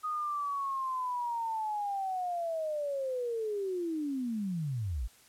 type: linear sweep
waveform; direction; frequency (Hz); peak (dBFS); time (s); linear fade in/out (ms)
sine; down; 1249 to 47.5; -31; 0.03-5.08; 20
effects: white hiss -60 dBFS RMS until 5.28 s + low-pass 12000 Hz 12 dB/octave